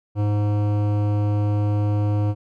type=tone with hard clipping; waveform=sine; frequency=103.83 Hz; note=G#2; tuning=in tune; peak=-20 dBFS; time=0.15-2.35 s; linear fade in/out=50 ms; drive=15 dB; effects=none